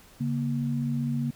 sine tone pair together, 140.5 / 235.8 Hz, C#3 / A#3, +24 / +20 cents, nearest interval major sixth, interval 896 cents, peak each -28 dBFS, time 0.2-1.31 s, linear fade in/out 10 ms, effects pink hiss -54 dBFS RMS until 1.35 s

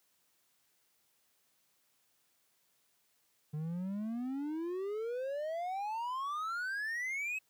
triangle exponential sweep, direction up, 148.1 to 2595 Hz, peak -33 dBFS, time 3.53-7.39 s, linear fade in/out 10 ms, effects white hiss -74 dBFS RMS until 7.49 s + high-pass 80 Hz 12 dB/octave

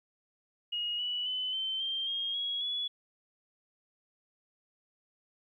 sine tone with pitch steps, 2880 / 2949 / 3020 / 3092 / 3166 / 3242 / 3320 / 3399 Hz, F#7 / F#7 / F#7 / G7 / G7 / G#7 / G#7 / G#7, -47 / -6 / +35 / -24 / +17 / -42 / -1 / +39 cents, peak -31 dBFS, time 0.72-2.88 s, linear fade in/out 10 ms, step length 270 ms, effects 12-bit

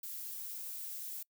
violet noise, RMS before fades -43 dBFS, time 0.03-1.23 s, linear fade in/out 5 ms, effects noise-tail reverb RT60 0.1 s tail -25 dB re dry

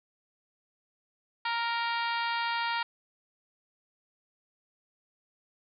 harmonic tone, 466.2 Hz, A#4, in tune, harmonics 2 / 3 / 4 / 5 / 6 / 7 / 8 / 9 / 10, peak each -31 / -35 / -37 / -39 / -41 / -42 / -43 / -44 / -45 dBFS, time 1.45-2.83 s, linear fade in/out 5 ms, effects none

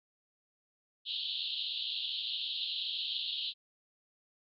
white band-pass noise, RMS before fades -37 dBFS, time 1.05-3.54 s, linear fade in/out 50 ms, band 2900 to 4200 Hz, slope 96 dB/octave, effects none

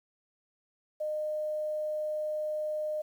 sine tone with quantisation, 611 Hz, D#5, 32 cents flat, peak -30 dBFS, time 1-3.02 s, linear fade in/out 10 ms, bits 10, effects none

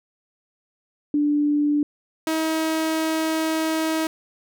sine / sawtooth tone pair in turn, 293.7 / 318.8 Hz, D4 / D#4, 0 / +42 cents, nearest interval minor second, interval 142 cents, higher second, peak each -17 dBFS, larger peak neither, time 1.14-1.83 / 2.27-4.07 s, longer second, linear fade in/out 2 ms, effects none

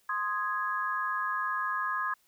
sine chord, Ab major, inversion first, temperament equal, 1046.5 / 1244.5 / 1661.2 Hz, C6 / Eb6 / Ab6, 0 / 0 / 0 cents, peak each -33 dBFS, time 0.09-2.14 s, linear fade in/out 5 ms, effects white hiss -68 dBFS RMS until 2.27 s

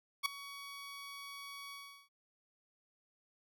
15% pulse tone with ADSR envelope, 1125 Hz, C#6, 25 cents sharp, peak -22 dBFS, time 0.23-2.09 s, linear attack 27 ms, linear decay 6 ms, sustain -18 dB, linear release 370 ms, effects none

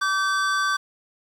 square tone pair together, 1157 / 1544.4 Hz, D6 / G6, -26 / -26 cents, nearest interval perfect fourth, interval 500 cents, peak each -24 dBFS, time 0.01-0.77 s, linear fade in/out 10 ms, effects low-pass 7000 Hz 12 dB/octave + 8-bit

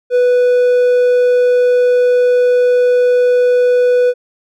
triangle tone, 493.9 Hz, B4, in tune, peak -6 dBFS, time 0.1-4.14 s, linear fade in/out 50 ms, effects none

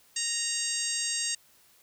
harmonic tone, 932.3 Hz, A#5, in tune, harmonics 2 / 3 / 4 / 5 / 6 / 7 / 8 / 9, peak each -40 / -38 / -40 / -35 / -39 / -35 / -36 / -34 dBFS, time 0.16-1.35 s, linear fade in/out 5 ms, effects white hiss -61 dBFS RMS until 1.82 s

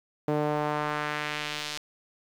sawtooth tone with band-pass filter sweep, 149.6 Hz, D3, 32 cents sharp, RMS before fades -30 dBFS, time 0.28-1.78 s, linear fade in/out 2 ms, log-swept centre 470 to 4700 Hz, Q 1.2, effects 9-bit

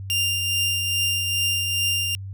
sawtooth tone with tremolo, 2794 Hz, F7, in tune, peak -16 dBFS, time 0.1-2.15 s, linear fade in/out 0 ms, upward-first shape triangle, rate 2.4 Hz, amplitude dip 40%, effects added 97 Hz sine -31 dBFS peak until 2.33 s

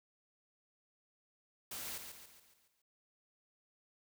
white noise with echo, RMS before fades -44 dBFS, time 1.71-1.98 s, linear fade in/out 5 ms, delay 140 ms, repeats 6, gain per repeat -6 dB, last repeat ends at 2.82 s, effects none

